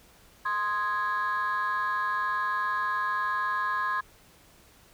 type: chord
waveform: sine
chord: Ab major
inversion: first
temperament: equal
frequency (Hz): 1046.5 / 1244.5 / 1661.2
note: C6 / Eb6 / Ab6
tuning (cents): 0 / 0 / 0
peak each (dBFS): -27 / -32 / -29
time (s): 0.45-4.01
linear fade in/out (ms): 10
effects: tanh soft clip ceiling -21 dBFS + pink hiss -57 dBFS RMS until 4.93 s